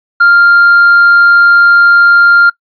triangle tone with hard clipping, 1396.9 Hz, F6, in tune, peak -3 dBFS, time 0.2-2.5 s, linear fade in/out 10 ms, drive 5 dB, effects noise-tail reverb RT60 0.1 s tail -23 dB re dry + resampled to 11025 Hz

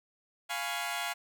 15% pulse chord, C# dominant seventh, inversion first, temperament equal, 698.5 / 830.6 / 987.8 / 1108.7 Hz, E#5 / G#5 / B5 / C#6, 0 / 0 / 0 / 0 cents, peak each -30 / -31 / -35 / -35 dBFS, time 0.49-1.14 s, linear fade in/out 20 ms, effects none

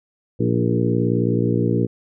harmonic tone with a mistuned harmonic, 59 Hz, A#1, 22 cents sharp, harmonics 2 / 3 / 4 / 5 / 6 / 7 / 8, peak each -21 / -23 / -24 / -25 / -26 / -26 / -27 dBFS, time 0.39-1.87 s, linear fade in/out 20 ms, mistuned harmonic 6, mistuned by -34 cents, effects none

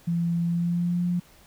sine tone with pitch glide, 170 to 176.4 Hz, F3 to F3, -46 to +18 cents, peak -22 dBFS, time 0.07-1.2 s, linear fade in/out 10 ms, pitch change +64 cents, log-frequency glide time 0.44-1.07 s, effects pink hiss -55 dBFS RMS until 1.46 s

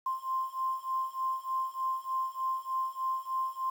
sine beating tone pair, 1046.5 / 1049.8 Hz, C6 / C6, 0 / +5 cents, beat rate 3.3 Hz, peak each -34 / -33 dBFS, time 0.06-3.7 s, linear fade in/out 5 ms, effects 9-bit

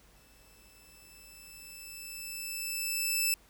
10% pulse tone with exponential growth, 2637 Hz, E7, in tune, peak -17 dBFS, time 0.16-3.34 s, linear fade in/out 1 ms, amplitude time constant 690 ms, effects added 50 Hz sine -62 dBFS peak until 3.49 s + pink hiss -62 dBFS RMS until 3.49 s

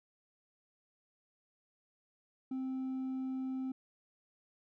sine tone with hard clipping, 261.6 Hz, C4, in tune, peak -36 dBFS, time 2.51-3.72 s, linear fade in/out 5 ms, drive 2 dB, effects none

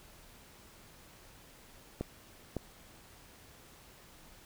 clicks, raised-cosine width 2 ms, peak -21 dBFS, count 2, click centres 2.01 / 2.567 s, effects pink hiss -57 dBFS RMS until 4.45 s

